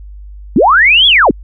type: linear two-way sweep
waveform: sine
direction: up then down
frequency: 173.2 to 3456 to 173.2 Hz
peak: -4 dBFS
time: 0.56-1.31 s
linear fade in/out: 2 ms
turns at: 1.07 s
effects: added 50 Hz sine -28 dBFS peak until 1.43 s